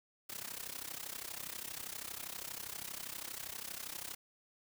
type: noise with amplitude modulation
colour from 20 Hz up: white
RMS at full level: -41 dBFS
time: 0.29-4.15 s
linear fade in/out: 10 ms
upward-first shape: sine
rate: 32.5 Hz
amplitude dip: 85%
effects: none